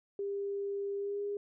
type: tone with pitch glide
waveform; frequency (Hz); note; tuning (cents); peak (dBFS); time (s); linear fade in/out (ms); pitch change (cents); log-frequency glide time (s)
sine; 400 to 407; G4 to G#4; +35 to -35; -33; 0.19-1.37; 2; +30; 0.97-1.22
effects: none